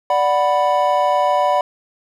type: chord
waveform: triangle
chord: B minor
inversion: first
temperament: equal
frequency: 587.3 / 740 / 987.8 Hz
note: D5 / F#5 / B5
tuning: 0 / 0 / 0 cents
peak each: -16 dBFS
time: 0.1-1.61 s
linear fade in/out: 2 ms
effects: none